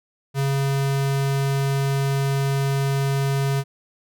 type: tone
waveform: square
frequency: 137.7 Hz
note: C#3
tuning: 11 cents flat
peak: -20 dBFS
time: 0.34-3.64 s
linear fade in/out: 50 ms
effects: none